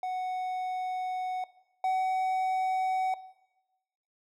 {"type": "tone pair in turn", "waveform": "triangle", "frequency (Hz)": [740, 751.6], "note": ["F#5", "F#5"], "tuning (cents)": [0, 27], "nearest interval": "unison", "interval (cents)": 27, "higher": "second", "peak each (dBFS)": [-28, -23], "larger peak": "second", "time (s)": [[0.03, 1.44], [1.84, 3.14]], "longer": "first", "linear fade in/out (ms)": 2, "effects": ["noise-tail reverb RT60 1.0 s tail -18 dB re dry"]}